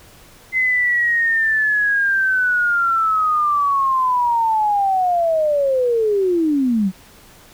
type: linear sweep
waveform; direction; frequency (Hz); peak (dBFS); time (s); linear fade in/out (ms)
sine; down; 2060 to 179.1; -14; 0.52-6.92; 50
effects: pink hiss -46 dBFS RMS until 7.53 s